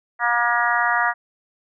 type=harmonic tone; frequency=238.2 Hz; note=A#3; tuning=38 cents sharp; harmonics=3 / 4 / 5 / 6 / 7 / 8; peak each=-24 / -24 / -24 / -24 / -24 / -24 dBFS; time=0.19-1.14 s; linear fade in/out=50 ms; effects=none